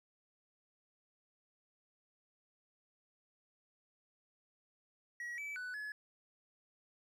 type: tone with pitch steps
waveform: triangle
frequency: 1914 / 2304 / 1490 / 1702 Hz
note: A#6 / D7 / F#6 / G#6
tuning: +45 / -34 / +12 / +42 cents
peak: -39 dBFS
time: 5.2-5.92 s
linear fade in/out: 2 ms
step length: 180 ms
effects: none